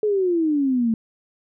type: exponential sweep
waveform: sine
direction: down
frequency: 433 to 220 Hz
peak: -17 dBFS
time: 0.03-0.94 s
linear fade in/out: 2 ms
effects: none